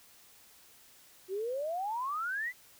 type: exponential sweep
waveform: sine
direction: up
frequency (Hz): 363.7 to 2059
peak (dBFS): -32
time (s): 1.28-2.53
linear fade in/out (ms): 50
effects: white hiss -59 dBFS RMS until 2.79 s